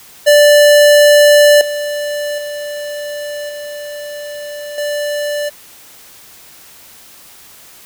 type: tone with level steps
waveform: square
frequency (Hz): 587.3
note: D5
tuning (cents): 0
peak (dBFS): -5 / -18 / -22 / -25 / -17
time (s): 0.26-5.5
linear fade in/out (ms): 20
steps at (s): 1.61 / 2.38 / 3.49 / 4.78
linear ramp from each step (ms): 2
effects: white hiss -40 dBFS RMS until 7.85 s